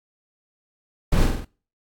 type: noise with echo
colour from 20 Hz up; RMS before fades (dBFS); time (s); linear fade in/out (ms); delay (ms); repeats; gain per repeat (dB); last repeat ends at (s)
brown; -18; 1.12-1.26; 5; 47; 4; -4; 1.448
effects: noise-tail reverb RT60 0.4 s tail -24 dB re dry + AAC 64 kbps